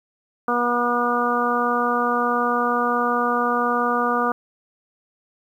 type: harmonic tone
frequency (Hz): 241.4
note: B3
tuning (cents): -39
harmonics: 1 / 2 / 3 / 4 / 5 / 6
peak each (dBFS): -26 / -25 / -26 / -27 / -22 / -28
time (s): 0.48-4.32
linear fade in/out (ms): 2
effects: 9-bit